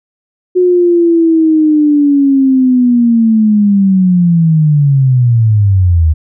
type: linear sweep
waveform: sine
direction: down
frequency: 365.5 to 75.9 Hz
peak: -5 dBFS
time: 0.55-6.14 s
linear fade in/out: 20 ms
effects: none